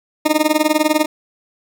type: tone with tremolo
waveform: 20% pulse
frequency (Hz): 307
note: D#4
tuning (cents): -23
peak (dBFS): -4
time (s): 0.25-1.06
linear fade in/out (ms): 10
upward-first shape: triangle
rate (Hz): 20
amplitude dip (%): 100
effects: none